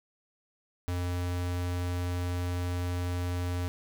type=tone; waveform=square; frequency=88.8 Hz; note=F2; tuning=29 cents sharp; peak=-30 dBFS; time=0.88-3.68 s; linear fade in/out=0 ms; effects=none